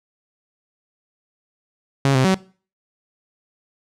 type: tone with pitch steps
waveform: sawtooth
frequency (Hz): 137.4 / 130.5 / 189.4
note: C#3 / C3 / F#3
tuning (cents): -15 / -4 / +41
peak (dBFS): -10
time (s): 2.05-2.344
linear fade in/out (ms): 2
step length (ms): 98
effects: noise-tail reverb RT60 0.4 s tail -21 dB re dry + low-pass 8000 Hz 12 dB/octave